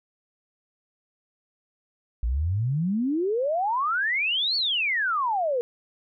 sine exponential two-way sweep, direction up then down, 54.2 to 4527 to 465.4 Hz, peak -22 dBFS, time 2.23-5.61 s, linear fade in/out 0 ms, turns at 4.56 s, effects none

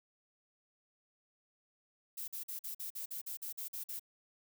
violet noise bursts, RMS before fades -42 dBFS, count 12, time 2.17-3.996 s, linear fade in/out 10 ms, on 110 ms, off 46 ms, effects none

